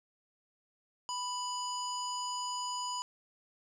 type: tone with low-pass filter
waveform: square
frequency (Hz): 990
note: B5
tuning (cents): +4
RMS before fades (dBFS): -37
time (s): 1.09-3.02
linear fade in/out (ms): 0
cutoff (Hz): 6300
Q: 9
effects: none